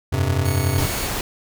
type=chord; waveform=square; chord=F suspended second; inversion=none; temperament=just; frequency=87.31 / 98.22 / 130.96 Hz; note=F2 / G2 / C3; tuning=0 / +4 / +2 cents; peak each=-23 dBFS; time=0.12-0.86 s; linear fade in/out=10 ms
type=tone; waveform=5% pulse; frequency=2217 Hz; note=C#7; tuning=in tune; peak=-20 dBFS; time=0.45-1.07 s; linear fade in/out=2 ms
type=noise; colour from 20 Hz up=pink; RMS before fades=-25 dBFS; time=0.78-1.21 s; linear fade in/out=2 ms
effects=none